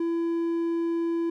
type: tone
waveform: triangle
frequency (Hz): 335.4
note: E4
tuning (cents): +30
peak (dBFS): -22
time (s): 0-1.3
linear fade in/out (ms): 5
effects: none